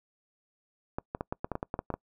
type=clicks; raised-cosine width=1 ms; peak=-18 dBFS; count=12; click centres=0.985 / 1.149 / 1.209 / 1.325 / 1.445 / 1.517 / 1.554 / 1.629 / 1.741 / 1.791 / 1.903 / 1.94 s; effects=noise-tail reverb RT60 0.1 s tail -25 dB re dry